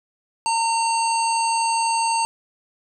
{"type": "harmonic tone", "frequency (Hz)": 912, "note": "A#5", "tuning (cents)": -38, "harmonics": [1, 3, 5, 7, 9], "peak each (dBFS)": [-19, -29, -29, -36, -29], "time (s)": [0.46, 2.25], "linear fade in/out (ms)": 0, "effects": []}